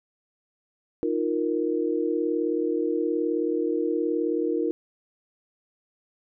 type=chord; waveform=sine; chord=Eb suspended second; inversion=none; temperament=just; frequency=311.1 / 350 / 466.7 Hz; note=Eb4 / F4 / Bb4; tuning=0 / +4 / +2 cents; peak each=-27 dBFS; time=1.03-4.71 s; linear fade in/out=0 ms; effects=none